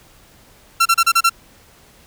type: tone bursts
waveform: sawtooth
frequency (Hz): 1356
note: E6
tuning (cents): +49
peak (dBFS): -7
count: 6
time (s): 0.8-1.296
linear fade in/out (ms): 10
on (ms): 56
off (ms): 32
effects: pink hiss -49 dBFS RMS until 2.06 s